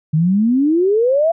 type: exponential sweep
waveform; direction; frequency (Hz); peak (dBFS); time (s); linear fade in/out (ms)
sine; up; 149.7 to 685; -11; 0.13-1.32; 10
effects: none